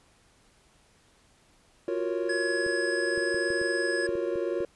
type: chord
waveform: triangle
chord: Gb major seventh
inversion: third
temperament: equal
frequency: 349.2 / 370 / 466.2 / 554.4 Hz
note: F4 / Gb4 / Bb4 / Db5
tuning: 0 / 0 / 0 / 0 cents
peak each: -29 / -32 / -31 / -31 dBFS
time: 1.88-4.65 s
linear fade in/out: 2 ms
type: tone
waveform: square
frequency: 1689 Hz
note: G#6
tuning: 29 cents sharp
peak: -30 dBFS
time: 2.29-4.07 s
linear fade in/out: 5 ms
type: clicks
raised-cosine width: 3 ms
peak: -30 dBFS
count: 9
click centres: 2.664 / 3.177 / 3.345 / 3.504 / 3.615 / 4.091 / 4.154 / 4.357 / 4.605 s
effects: pink hiss -62 dBFS RMS until 4.75 s + resampled to 24000 Hz